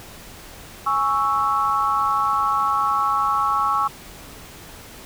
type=chord; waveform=sine; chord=C# minor; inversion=second; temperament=equal; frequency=830.6 / 1108.7 / 1318.5 Hz; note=G#5 / C#6 / E6; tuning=0 / 0 / 0 cents; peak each=-25 / -20 / -22 dBFS; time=0.86-3.88 s; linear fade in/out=10 ms; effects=pink hiss -41 dBFS RMS until 5.05 s